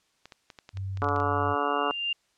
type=clicks; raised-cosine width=0.2 ms; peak=-27 dBFS; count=11; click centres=0.256 / 0.322 / 0.502 / 0.588 / 0.691 / 0.772 / 0.973 / 1.044 / 1.088 / 1.162 / 1.201 s
type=tone; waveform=sine; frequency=96.4 Hz; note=G2; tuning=28 cents flat; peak=-30 dBFS; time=0.73-1.56 s; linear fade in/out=50 ms
type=harmonic tone; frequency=144 Hz; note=D3; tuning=34 cents flat; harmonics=2 / 3 / 4 / 5 / 6 / 7 / 8 / 9 / 10; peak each=-35 / -32 / -35 / -32 / -34 / -34 / -30 / -33 / -36 dBFS; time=1.02-1.91 s; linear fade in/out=0 ms
type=tone with exponential growth; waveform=sine; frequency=2794 Hz; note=F7; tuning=in tune; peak=-24 dBFS; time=1.16-2.13 s; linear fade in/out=5 ms; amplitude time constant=210 ms
effects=white hiss -69 dBFS RMS until 2.37 s + low-pass 7000 Hz 12 dB/octave